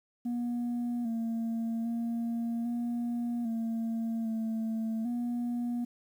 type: tone with pitch steps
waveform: sine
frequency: 240.1 / 228.3 / 232.6 / 238 / 227.4 / 223.2 / 240.3 Hz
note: B3 / A#3 / A#3 / A#3 / A#3 / A3 / B3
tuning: -49 / -36 / -4 / +36 / -43 / +25 / -47 cents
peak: -27 dBFS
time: 0.25-5.85 s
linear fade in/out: 10 ms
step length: 800 ms
effects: tanh soft clip ceiling -29 dBFS + 10-bit